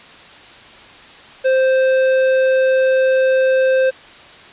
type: tone with tanh clipping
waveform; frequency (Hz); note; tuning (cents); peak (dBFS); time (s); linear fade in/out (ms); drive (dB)
triangle; 523.3; C5; 0; -13; 1.44-3.91; 20; 15
effects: white hiss -40 dBFS RMS until 4.52 s + resampled to 8000 Hz